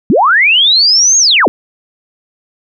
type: linear two-way sweep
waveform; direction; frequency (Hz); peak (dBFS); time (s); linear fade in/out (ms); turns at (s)
sine; up then down; 164.81 to 6645 to 164.81; -5; 0.1-1.48; 0; 1.18
effects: none